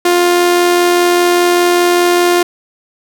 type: tone with amplitude modulation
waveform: sawtooth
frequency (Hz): 351.9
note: F4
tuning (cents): +13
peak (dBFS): -3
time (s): 0.05-2.43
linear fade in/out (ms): 5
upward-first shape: sine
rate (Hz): 85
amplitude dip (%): 30
effects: none